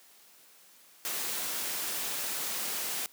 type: noise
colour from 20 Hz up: white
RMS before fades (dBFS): -34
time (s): 1.05-3.06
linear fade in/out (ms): 0
effects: white hiss -58 dBFS RMS until 3.12 s + high-pass 200 Hz 12 dB/octave